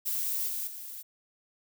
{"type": "noise with level steps", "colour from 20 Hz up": "violet", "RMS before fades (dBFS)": [-31, -34, -42], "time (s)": [0.05, 1.03], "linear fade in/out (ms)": 20, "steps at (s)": [0.48, 0.67], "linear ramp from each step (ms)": 5, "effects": []}